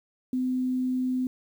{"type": "tone with quantisation", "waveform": "sine", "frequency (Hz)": 255.1, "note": "C4", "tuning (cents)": -44, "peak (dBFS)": -24, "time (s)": [0.33, 1.27], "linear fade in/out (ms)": 2, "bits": 9, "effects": []}